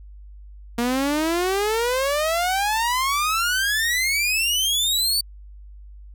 sawtooth exponential sweep, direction up, 233.1 to 4596 Hz, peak -16 dBFS, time 0.78-5.21 s, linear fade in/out 5 ms, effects added 50 Hz sine -39 dBFS peak until 6.14 s

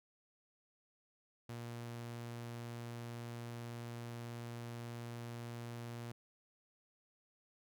sawtooth tone, 118.2 Hz, A#2, 24 cents sharp, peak -40 dBFS, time 1.49-6.12 s, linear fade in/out 5 ms, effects none

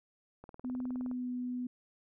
click train, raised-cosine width 1 ms, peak -35 dBFS, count 14, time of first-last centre 0.44-1.114 s, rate 19.3 Hz
sine tone with pitch glide, 251.9 to 248.3 Hz, B3 to B3, +34 to +9 cents, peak -34 dBFS, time 0.64-1.67 s, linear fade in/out 5 ms, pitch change -25 cents, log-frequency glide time 0.98-1.3 s
effects none

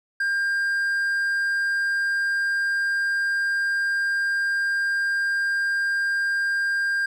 triangle tone, 1600 Hz, G6, 35 cents sharp, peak -19 dBFS, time 0.2-7.06 s, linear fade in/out 5 ms, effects none

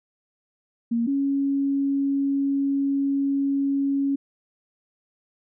sine tone pair in turn, 233.1 / 277.2 Hz, A#3 / C#4, 0 / 0 cents, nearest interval minor third, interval 300 cents, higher second, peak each -20 dBFS, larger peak neither, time 0.91-1.07 / 1.07-4.16 s, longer second, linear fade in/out 10 ms, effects none

